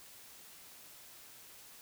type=silence; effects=white hiss -55 dBFS RMS until 1.81 s